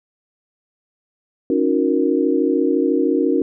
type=chord; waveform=sine; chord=D# minor seventh; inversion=third; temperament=equal with one note detuned; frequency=277.2 / 311.1 / 363.2 / 466.2 Hz; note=C#4 / D#4 / F#4 / A#4; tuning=0 / 0 / -32 / 0 cents; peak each=-19 / -20 / -20 / -21 dBFS; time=1.5-3.42 s; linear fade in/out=2 ms; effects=none